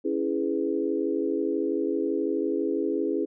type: chord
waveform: sine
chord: C# minor seventh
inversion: none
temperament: equal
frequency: 277.2 / 329.6 / 415.3 / 493.9 Hz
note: C#4 / E4 / G#4 / B4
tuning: 0 / 0 / 0 / 0 cents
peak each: -30 / -28 / -28 / -34 dBFS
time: 0.04-3.26 s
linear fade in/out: 20 ms
effects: none